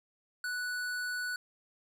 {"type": "tone with hard clipping", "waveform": "sine", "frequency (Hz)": 1480, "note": "F#6", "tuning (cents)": 0, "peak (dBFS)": -35, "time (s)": [0.44, 1.36], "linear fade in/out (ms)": 2, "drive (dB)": 15, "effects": []}